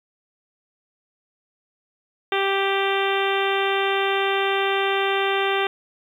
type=harmonic tone with a mistuned harmonic; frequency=392 Hz; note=G4; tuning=in tune; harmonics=1 / 2 / 3 / 4 / 5 / 6 / 7 / 8 / 9; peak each=-23 / -26 / -28 / -29 / -30 / -31 / -31 / -32 / -33 dBFS; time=2.32-5.67 s; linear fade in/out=2 ms; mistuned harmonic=9; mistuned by=+21 cents; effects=9-bit